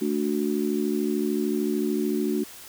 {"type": "chord", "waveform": "sine", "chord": "D major", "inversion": "second", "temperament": "just", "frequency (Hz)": [220.2, 293.7, 367.1], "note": ["A3", "D4", "F#4"], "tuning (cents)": [2, 0, -14], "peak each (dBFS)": -27, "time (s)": [0.01, 2.44], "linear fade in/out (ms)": 10, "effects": ["white hiss -44 dBFS RMS until 2.68 s"]}